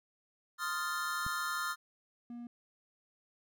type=chord; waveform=square; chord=F dominant seventh; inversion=second; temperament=equal; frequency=1046.5 / 1244.5 / 1396.9 / 1760 Hz; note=C6 / Eb6 / F6 / A6; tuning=0 / 0 / 0 / 0 cents; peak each=-44 / -39 / -38 / -43 dBFS; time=0.58-1.76 s; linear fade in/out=50 ms
type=click; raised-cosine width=5 ms; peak=-30 dBFS; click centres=1.265 s
type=tone; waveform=triangle; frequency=238.6 Hz; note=A#3; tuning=41 cents sharp; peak=-40 dBFS; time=2.3-2.47 s; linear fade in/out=2 ms
effects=none